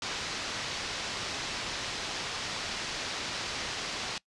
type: low-pass noise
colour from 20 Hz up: white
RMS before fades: -36 dBFS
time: 0.02-4.18 s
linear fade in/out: 2 ms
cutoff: 5500 Hz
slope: 24 dB/octave
effects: noise-tail reverb RT60 0.1 s tail -22 dB re dry + resampled to 24000 Hz